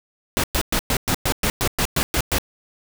pink noise bursts, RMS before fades -20 dBFS, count 12, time 0.37-2.384 s, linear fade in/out 0 ms, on 67 ms, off 110 ms, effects none

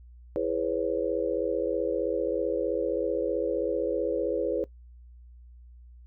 sine chord, C# minor seventh, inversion first, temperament just, 332.6 / 415.8 / 498.9 / 554.4 Hz, E4 / G#4 / B4 / C#5, +16 / +2 / +17 / 0 cents, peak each -32 / -31 / -29 / -31 dBFS, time 0.36-4.64 s, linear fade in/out 0 ms, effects noise-tail reverb RT60 0.1 s tail -20 dB re dry + added 60 Hz sine -47 dBFS peak until 6.06 s

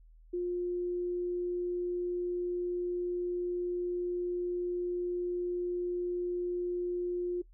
sine tone, 354.2 Hz, F4, 24 cents sharp, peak -30 dBFS, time 0.33-7.42 s, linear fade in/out 10 ms, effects noise-tail reverb RT60 0.1 s tail -19 dB re dry + added 40 Hz sine -54 dBFS peak until 7.53 s

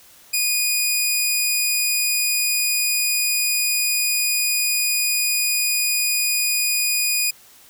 10% pulse tone, 2465 Hz, D#7, 17 cents flat, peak -9 dBFS, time 0.33-7.31 s, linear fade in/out 10 ms, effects white hiss -49 dBFS RMS until 7.69 s

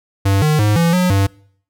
square tone with pitch steps, 98.2 / 152.8 / 105.2 / 168.5 / 181.2 / 98.3 Hz, G2 / D#3 / G#2 / E3 / F#3 / G2, +4 / -31 / +23 / +38 / -36 / +5 cents, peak -12 dBFS, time 0.25-1.27 s, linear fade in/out 10 ms, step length 170 ms, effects noise-tail reverb RT60 0.6 s tail -25 dB re dry

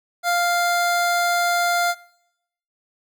25% pulse tone, 698.5 Hz, F5, in tune, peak -14 dBFS, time 0.23-1.95 s, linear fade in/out 50 ms, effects noise-tail reverb RT60 0.8 s tail -21 dB re dry

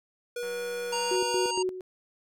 square tone with pitch glide, 482.7 to 486.6 Hz, B4 to B4, -40 to -26 cents, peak -32 dBFS, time 0.36-1.51 s, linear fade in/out 5 ms, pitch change +14 cents, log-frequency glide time 0.91-1.04 s
click train, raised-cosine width 0.5 ms, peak -33 dBFS, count 136, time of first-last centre 0.43-1.156 s, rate 186 Hz
harmonic tone, 932.3 Hz, A#5, in tune, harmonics 1 / 3 / 5 / 7 / 9, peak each -31 / -35 / -36 / -38 / -40 dBFS, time 0.92-1.63 s, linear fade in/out 10 ms
sine tone with tremolo, 370 Hz, F#4, in tune, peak -25 dBFS, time 1.11-1.81 s, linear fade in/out 5 ms, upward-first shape square, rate 4.3 Hz, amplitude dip 70%
effects none

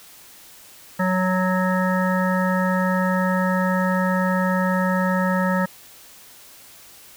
harmonic tone, 185 Hz, F#3, in tune, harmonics 1 / 3 / 5 / 7 / 9 / 10, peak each -20 / -25 / -27 / -28 / -30 / -30 dBFS, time 0.99-5.66 s, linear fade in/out 10 ms, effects white hiss -46 dBFS RMS until 7.16 s

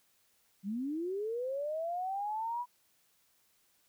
sine linear sweep, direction up, 185 to 987 Hz, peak -33 dBFS, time 0.63-2.66 s, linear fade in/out 50 ms, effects white hiss -71 dBFS RMS until 3.88 s

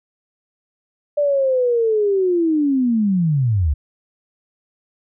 sine linear sweep, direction down, 591 to 65.41 Hz, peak -14 dBFS, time 1.17-3.74 s, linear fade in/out 10 ms, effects none

